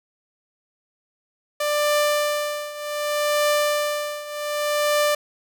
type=tone with tremolo; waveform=sawtooth; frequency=592 Hz; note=D5; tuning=14 cents sharp; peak=-13 dBFS; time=1.6-5.15 s; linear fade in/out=5 ms; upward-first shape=triangle; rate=0.66 Hz; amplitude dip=85%; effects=none